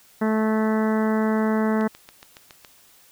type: harmonic tone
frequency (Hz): 218.1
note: A3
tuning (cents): -15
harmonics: 1 / 2 / 3 / 4 / 5 / 6 / 7 / 8 / 9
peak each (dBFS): -20 / -26 / -30 / -32 / -34 / -36 / -37 / -38 / -39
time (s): 0.21-1.88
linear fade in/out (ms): 10
type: click train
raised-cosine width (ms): 0.2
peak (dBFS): -24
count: 7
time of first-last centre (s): 1.81-2.648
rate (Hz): 7.16
effects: white hiss -54 dBFS RMS until 3.11 s